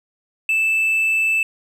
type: tone with hard clipping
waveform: sine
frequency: 2637 Hz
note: E7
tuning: in tune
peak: -16 dBFS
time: 0.49-1.43 s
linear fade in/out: 2 ms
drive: 2 dB
effects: none